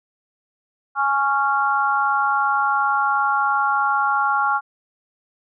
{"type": "chord", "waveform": "sine", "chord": "Db major", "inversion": "second", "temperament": "just", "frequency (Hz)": [831.5, 1108.7, 1385.9], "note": ["Ab5", "Db6", "F6"], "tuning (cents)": [2, 0, -14], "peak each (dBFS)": [-21, -22, -20], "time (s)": [0.95, 4.61], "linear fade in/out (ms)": 50, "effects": []}